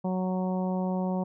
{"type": "harmonic tone", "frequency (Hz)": 185, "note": "F#3", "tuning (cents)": 0, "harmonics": [1, 2, 3, 4, 5, 6], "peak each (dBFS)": [-27, -37, -35, -38, -39, -49], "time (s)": [0.04, 1.24], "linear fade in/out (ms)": 10, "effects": []}